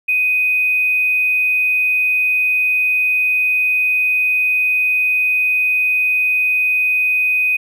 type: tone with hard clipping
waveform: triangle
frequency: 2500 Hz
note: D#7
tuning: 8 cents sharp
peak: -13 dBFS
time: 0.08-7.57 s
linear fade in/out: 10 ms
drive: 3 dB
effects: none